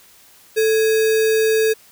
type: tone with sample-and-hold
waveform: sine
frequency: 440 Hz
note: A4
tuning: in tune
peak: -13 dBFS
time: 0.56-1.74 s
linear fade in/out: 20 ms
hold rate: 2100 Hz
effects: white hiss -49 dBFS RMS until 1.91 s